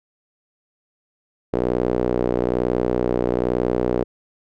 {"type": "tone with band-pass filter", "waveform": "sawtooth", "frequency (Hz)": 61.1, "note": "B1", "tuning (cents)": -18, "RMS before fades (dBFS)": -21, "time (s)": [1.53, 4.04], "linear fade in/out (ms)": 5, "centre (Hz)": 430, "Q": 2.3, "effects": []}